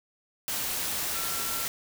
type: tone in noise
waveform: sine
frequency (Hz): 1356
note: E6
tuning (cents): +49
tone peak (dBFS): -40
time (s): 1.14-1.65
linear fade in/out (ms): 0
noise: white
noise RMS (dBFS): -31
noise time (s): 0.48-1.68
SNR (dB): -12
effects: none

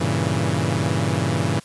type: chord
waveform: sawtooth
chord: G diminished seventh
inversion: none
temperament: equal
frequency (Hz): 98 / 116.54 / 138.59 / 164.81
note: G2 / Bb2 / Db3 / Fb3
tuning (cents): 0 / 0 / 0 / 0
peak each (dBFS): -21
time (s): 0-1.6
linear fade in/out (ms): 10
effects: white hiss -48 dBFS RMS until 1.64 s + resampled to 24000 Hz

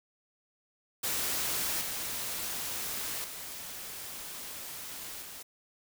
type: noise with level steps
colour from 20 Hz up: white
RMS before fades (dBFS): -32 / -36 / -42 / -45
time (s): 1.03-5.43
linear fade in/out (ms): 10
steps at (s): 1.81 / 3.24 / 5.22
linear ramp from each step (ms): 2
effects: none

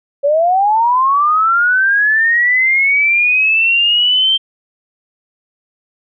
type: linear sweep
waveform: sine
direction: up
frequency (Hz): 551 to 3153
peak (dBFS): -9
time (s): 0.23-4.38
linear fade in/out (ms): 20
effects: none

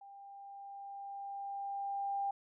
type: tone with level ramp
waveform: sine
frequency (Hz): 796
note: G5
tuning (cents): +26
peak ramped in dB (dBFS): -51 to -32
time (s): 0.01-2.31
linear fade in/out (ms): 5
effects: none

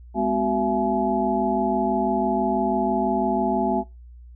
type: tone cluster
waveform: sine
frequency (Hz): 208.8 / 254.9 / 374.7 / 674 / 848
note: G#3 / C4 / F#4 / E5 / G#5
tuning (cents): +10 / -45 / +22 / +38 / +36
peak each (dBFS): -26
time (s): 0.14-3.84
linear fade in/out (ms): 50
effects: noise-tail reverb RT60 0.2 s tail -19 dB re dry + added 60 Hz sine -41 dBFS peak until 4.35 s

